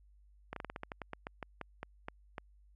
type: slowing click train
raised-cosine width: 0.5 ms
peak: -25 dBFS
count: 16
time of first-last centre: 0.53-2.382 s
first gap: 33 ms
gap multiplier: 1.17
effects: added 50 Hz sine -60 dBFS peak until 2.75 s